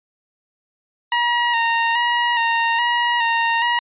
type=tone with vibrato; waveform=20% pulse; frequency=940 Hz; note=A#5; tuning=14 cents sharp; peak=-11 dBFS; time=1.12-3.79 s; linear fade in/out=2 ms; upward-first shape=square; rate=1.2 Hz; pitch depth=30 cents each way; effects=resampled to 8000 Hz